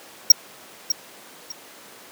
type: tone with echo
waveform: square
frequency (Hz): 5600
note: F8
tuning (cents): +4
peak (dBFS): -5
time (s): 0.3-0.32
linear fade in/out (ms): 5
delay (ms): 600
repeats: 2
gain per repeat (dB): -12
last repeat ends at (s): 1.52
effects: pink hiss -44 dBFS RMS until 2.11 s + high-pass 300 Hz 12 dB/octave